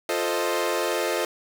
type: chord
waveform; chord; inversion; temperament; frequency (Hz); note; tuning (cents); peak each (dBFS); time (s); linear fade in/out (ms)
sawtooth; F dominant seventh; none; equal; 349.2 / 440 / 523.3 / 622.3; F4 / A4 / C5 / Eb5; 0 / 0 / 0 / 0; -25; 0.09-1.25; 2
effects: none